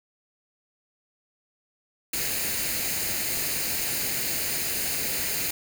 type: noise with comb filter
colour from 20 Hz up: white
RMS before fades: -28 dBFS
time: 2.13-5.51 s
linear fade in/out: 5 ms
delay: 0.44 ms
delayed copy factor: +0.55
effects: none